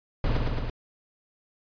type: noise with echo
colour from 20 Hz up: brown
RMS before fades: -24 dBFS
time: 0.24-0.37 s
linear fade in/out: 2 ms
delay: 110 ms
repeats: 3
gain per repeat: -2 dB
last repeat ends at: 0.7 s
effects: resampled to 11025 Hz